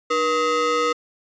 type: ring-modulated tone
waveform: square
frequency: 392 Hz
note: G4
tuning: in tune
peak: -16 dBFS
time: 0.1-0.93 s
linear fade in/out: 10 ms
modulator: 873 Hz
effects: resampled to 16000 Hz